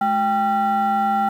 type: tone with frequency modulation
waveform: sine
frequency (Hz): 789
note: G5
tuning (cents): +11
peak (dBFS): -15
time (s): 0.01-1.29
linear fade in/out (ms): 5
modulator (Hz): 576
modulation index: 0.75
effects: tanh soft clip ceiling -13 dBFS + 8-bit